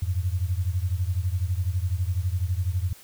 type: beating tone pair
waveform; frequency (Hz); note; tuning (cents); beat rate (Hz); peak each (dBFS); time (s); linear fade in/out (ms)
sine; 86.2 / 98.2; F2 / G2; -22 / +4; 12; -25 / -27; 0.02-2.93; 5
effects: white hiss -50 dBFS RMS until 3.03 s